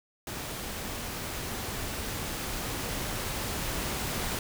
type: noise with level ramp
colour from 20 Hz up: pink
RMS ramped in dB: -37 to -32 dBFS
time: 0.27-4.39 s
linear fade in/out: 2 ms
effects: none